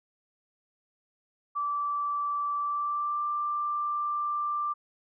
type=tone with pitch glide; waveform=sine; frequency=1162 to 1181.6 Hz; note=D6 to D6; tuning=-19 to +10 cents; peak=-27 dBFS; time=1.55-4.74 s; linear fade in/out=20 ms; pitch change=+29 cents; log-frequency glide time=2.58-3.23 s; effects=none